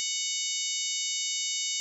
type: harmonic tone with a mistuned harmonic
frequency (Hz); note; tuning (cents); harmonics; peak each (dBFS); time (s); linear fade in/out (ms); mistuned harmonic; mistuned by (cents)
740; F#5; 0; 3 / 4 / 5 / 6 / 7 / 8 / 9 / 10; -40 / -36 / -36 / -39 / -39 / -36 / -36 / -36; 0-1.8; 0; 6; +32
effects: none